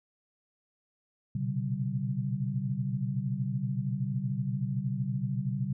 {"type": "tone cluster", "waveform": "sine", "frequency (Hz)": [119.3, 127.5, 140.6, 191.8], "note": ["A#2", "C3", "C#3", "G3"], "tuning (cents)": [41, -44, 25, -37], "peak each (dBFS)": [-39, -33, -33, -34], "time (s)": [1.35, 5.73], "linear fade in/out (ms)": 5, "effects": []}